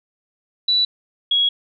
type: tone pair in turn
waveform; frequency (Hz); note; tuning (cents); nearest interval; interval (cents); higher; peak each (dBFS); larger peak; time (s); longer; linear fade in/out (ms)
sine; 3951 / 3322; B7 / G#7; 0 / 0; minor third; 300; first; -14; neither; 0.68-0.85 / 1.31-1.49; second; 5
effects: none